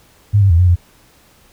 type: tone with pitch steps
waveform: sine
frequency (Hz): 102.8 / 98.1 / 83.4 / 90.3 / 87.4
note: G#2 / G2 / E2 / F#2 / F2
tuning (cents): -17 / +2 / +21 / -42 / +2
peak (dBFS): -7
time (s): 0.33-0.76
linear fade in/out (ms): 20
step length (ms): 86
effects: pink hiss -50 dBFS RMS until 1.52 s